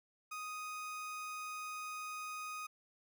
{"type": "tone", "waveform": "30% pulse", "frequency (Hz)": 1247, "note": "D#6", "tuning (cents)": 3, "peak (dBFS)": -39, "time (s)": [0.31, 2.67], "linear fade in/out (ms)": 10, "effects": []}